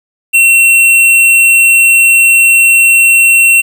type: tone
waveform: square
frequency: 2720 Hz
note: F7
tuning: 46 cents flat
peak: -4 dBFS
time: 0.33-3.62 s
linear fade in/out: 20 ms
effects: 7-bit